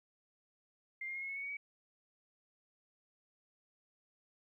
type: tone with pitch steps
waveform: sine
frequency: 2101 / 2124 / 2148 / 2171 / 2195 / 2220 / 2244 / 2269 Hz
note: C7 / C7 / C7 / C#7 / C#7 / C#7 / C#7 / C#7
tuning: +7 / +25 / +45 / -37 / -18 / +2 / +21 / +40 cents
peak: -39 dBFS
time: 1.01-1.57 s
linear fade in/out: 5 ms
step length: 70 ms
effects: 13-bit

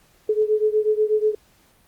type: beating tone pair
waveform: sine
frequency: 425.6 / 433.8 Hz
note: G#4 / A4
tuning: +42 / -25 cents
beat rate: 8.2 Hz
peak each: -19 / -21 dBFS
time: 0.29-1.35 s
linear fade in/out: 5 ms
effects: pink hiss -58 dBFS RMS until 1.87 s + Opus 48 kbps

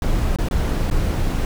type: noise with dropouts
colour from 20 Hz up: brown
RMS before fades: -19 dBFS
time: 0.02-1.45 s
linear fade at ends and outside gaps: 1 ms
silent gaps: 0.361-0.386 / 0.486-0.511 / 0.901-0.911 s
effects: none

